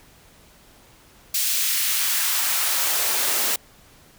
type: noise with high-pass filter sweep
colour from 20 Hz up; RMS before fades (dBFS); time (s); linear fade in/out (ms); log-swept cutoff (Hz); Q
white; -22; 1.34-3.56; 5; 3100 to 300; 0.87
effects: pink hiss -52 dBFS RMS until 4.18 s